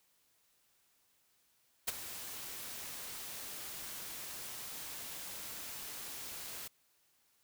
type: noise with ADSR envelope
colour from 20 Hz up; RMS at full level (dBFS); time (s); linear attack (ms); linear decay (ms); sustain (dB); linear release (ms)
white; -32; 1.87-6.68; 16; 20; -13; 7
effects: white hiss -73 dBFS RMS until 7.43 s